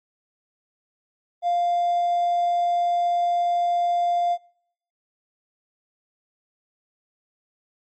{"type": "tone with hard clipping", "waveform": "triangle", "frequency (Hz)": 698.5, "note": "F5", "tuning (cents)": 0, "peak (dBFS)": -19, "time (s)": [1.42, 4.38], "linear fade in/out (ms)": 50, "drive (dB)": 4, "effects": ["noise-tail reverb RT60 0.7 s tail -25 dB re dry", "MP3 32 kbps"]}